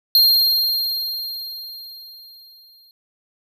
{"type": "tone with exponential decay", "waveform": "square", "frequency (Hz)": 4206, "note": "C8", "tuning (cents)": 8, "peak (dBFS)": -10, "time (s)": [0.15, 2.91], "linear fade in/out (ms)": 1, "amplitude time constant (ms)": 600, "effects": []}